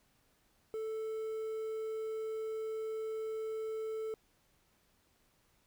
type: tone with quantisation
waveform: triangle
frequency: 440 Hz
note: A4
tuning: in tune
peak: -34 dBFS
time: 0.74-4.14 s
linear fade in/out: 0 ms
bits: 10
effects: pink hiss -72 dBFS RMS until 5.66 s